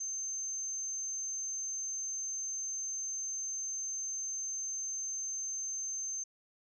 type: tone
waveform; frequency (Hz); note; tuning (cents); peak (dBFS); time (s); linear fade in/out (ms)
sine; 6280; G8; +2; -35; 0-6.24; 10
effects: none